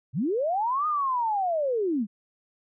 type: linear two-way sweep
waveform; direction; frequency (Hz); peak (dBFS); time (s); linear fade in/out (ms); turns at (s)
sine; up then down; 103.83 to 1248 to 188.5; -23; 0.13-2.07; 50; 0.87
effects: none